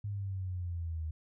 sine exponential sweep, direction down, 103.83 to 77.78 Hz, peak -34 dBFS, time 0.04-1.11 s, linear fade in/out 5 ms, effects none

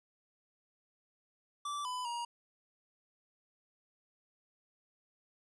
square tone with pitch steps, 1164 / 1001 / 948 Hz, D6 / B5 / A#5, -16 / +23 / +29 cents, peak -37 dBFS, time 1.65-2.25 s, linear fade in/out 5 ms, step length 200 ms, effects resampled to 24000 Hz

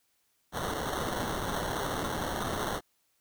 white noise with sample-and-hold, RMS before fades -33 dBFS, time 0.52-2.81 s, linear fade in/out 50 ms, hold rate 2450 Hz, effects white hiss -73 dBFS RMS until 3.2 s

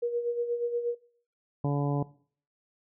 sine tone with tremolo, 476.3 Hz, A#4, 37 cents sharp, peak -25 dBFS, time 0.02-0.95 s, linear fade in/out 10 ms, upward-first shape sine, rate 8.4 Hz, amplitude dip 65%
harmonic tone, 143.1 Hz, D3, 45 cents flat, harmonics 1 / 2 / 3 / 4 / 5 / 6 / 7, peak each -26 / -32 / -36 / -38 / -40 / -42 / -43 dBFS, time 1.64-2.03 s, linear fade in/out 5 ms
effects noise-tail reverb RT60 0.5 s tail -20 dB re dry

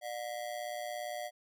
square ring-modulated tone, 659.3 Hz, E5, in tune, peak -35 dBFS, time 0.01-1.31 s, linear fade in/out 50 ms, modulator 58.7 Hz, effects none

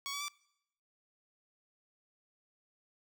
10% pulse tone with pitch steps, 1116 / 1141.4 / 1167.4 Hz, C#6 / D6 / D6, +11 / -50 / -11 cents, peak -29 dBFS, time 0.06-0.282 s, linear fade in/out 0 ms, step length 74 ms, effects noise-tail reverb RT60 0.8 s tail -24 dB re dry

